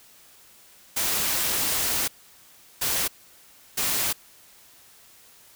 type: noise bursts at uneven times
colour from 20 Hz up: white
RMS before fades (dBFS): -25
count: 3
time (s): 0.96-2.08 / 2.81-3.08 / 3.77-4.13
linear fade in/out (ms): 10
effects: white hiss -53 dBFS RMS until 5.55 s